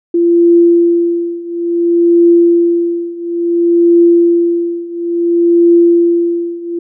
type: tone with tremolo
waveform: sine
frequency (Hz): 342.2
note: F4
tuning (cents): -35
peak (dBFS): -3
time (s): 0.14-6.79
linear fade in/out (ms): 5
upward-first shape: triangle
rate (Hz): 0.58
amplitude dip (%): 90
effects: none